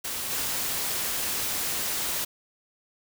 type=noise with level steps; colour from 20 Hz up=white; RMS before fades=-32 / -29 dBFS; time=0.04-2.25 s; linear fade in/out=10 ms; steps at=0.3 s; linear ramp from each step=20 ms; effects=none